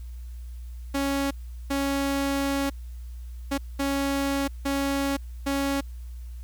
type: tone bursts at uneven times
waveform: sawtooth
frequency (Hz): 277.2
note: C#4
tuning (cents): 0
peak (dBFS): -20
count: 6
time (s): 0.94-1.31 / 1.7-2.7 / 3.51-3.58 / 3.79-4.48 / 4.65-5.17 / 5.46-5.81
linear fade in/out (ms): 10
effects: added 60 Hz sine -35 dBFS peak until 6.43 s + white hiss -60 dBFS RMS until 6.43 s